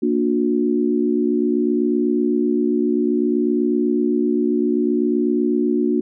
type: chord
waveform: sine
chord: Bb augmented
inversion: none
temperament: equal with one note detuned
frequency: 233.1 / 293.7 / 361.5 Hz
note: Bb3 / D4 / F#4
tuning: 0 / 0 / -40 cents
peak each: -20 dBFS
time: 0.02-6.01 s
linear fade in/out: 10 ms
effects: none